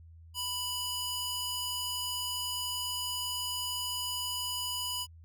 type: tone with high-pass filter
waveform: square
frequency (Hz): 987.8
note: B5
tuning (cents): 0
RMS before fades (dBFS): -35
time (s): 0.34-5.07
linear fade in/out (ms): 50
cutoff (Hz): 2600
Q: 0.81
effects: added 82 Hz sine -50 dBFS peak until 5.24 s